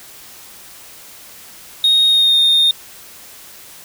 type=tone with pitch glide; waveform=sine; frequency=3729 to 3671 Hz; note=A#7 to A#7; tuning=0 to -27 cents; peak=-7 dBFS; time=1.84-2.71 s; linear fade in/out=2 ms; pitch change=-27 cents; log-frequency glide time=2.07-2.39 s; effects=tanh soft clip ceiling -8 dBFS + white hiss -39 dBFS RMS until 3.84 s